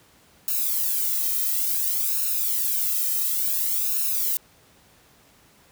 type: noise with flanger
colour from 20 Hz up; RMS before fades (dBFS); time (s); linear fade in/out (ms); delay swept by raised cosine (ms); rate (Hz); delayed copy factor
violet; -24; 0.48-4.37; 0; 0.74 to 1.61; 0.57; +0.95
effects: pink hiss -56 dBFS RMS until 5.71 s + high-pass 60 Hz 12 dB/octave